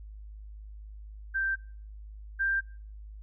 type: tone pair in turn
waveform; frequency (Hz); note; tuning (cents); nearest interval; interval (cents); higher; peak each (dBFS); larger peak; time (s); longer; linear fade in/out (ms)
sine; 1568 / 1581.6; G6 / G6; 0 / +15; unison; 15; second; -26 / -25; second; 1.34-1.56 / 2.39-2.61; neither; 20
effects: noise-tail reverb RT60 0.4 s tail -20 dB re dry + added 52 Hz sine -42 dBFS peak until 3.22 s